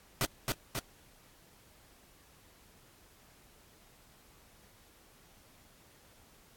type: noise with echo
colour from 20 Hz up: pink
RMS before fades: -30 dBFS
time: 0.21-0.25 s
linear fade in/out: 0 ms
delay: 270 ms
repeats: 2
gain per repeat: -3 dB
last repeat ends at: 0.79 s
effects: pink hiss -61 dBFS RMS until 6.56 s + AAC 64 kbps